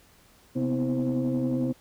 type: tone cluster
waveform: sine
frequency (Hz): 132 / 242.2 / 253.3 / 324.9 / 525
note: C3 / B3 / B3 / E4 / C5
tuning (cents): +16 / -34 / +44 / -25 / +6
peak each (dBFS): -30 / -34 / -25 / -31 / -33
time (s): 0.55-1.73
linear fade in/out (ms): 20
effects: tanh soft clip ceiling -18 dBFS + pink hiss -58 dBFS RMS until 1.8 s